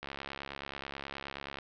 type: click train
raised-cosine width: 0.3 ms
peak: -23 dBFS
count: 109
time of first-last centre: 0.03-1.586 s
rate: 69.4 Hz
effects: low-pass 5000 Hz 12 dB/octave